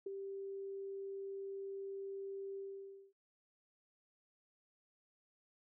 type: tone with ADSR envelope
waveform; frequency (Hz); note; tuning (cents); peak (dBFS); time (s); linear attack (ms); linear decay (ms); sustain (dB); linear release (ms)
sine; 392; G4; 0; -36; 0.06-3.13; 7; 11; -6; 560
effects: noise-tail reverb RT60 0.1 s tail -21 dB re dry